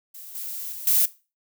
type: noise with level steps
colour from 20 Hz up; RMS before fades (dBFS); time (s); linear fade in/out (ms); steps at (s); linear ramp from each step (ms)
violet; -41 / -33 / -36 / -19; 0.14-1.06; 10; 0.35 / 0.72 / 0.87; 2
effects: noise-tail reverb RT60 0.3 s tail -18 dB re dry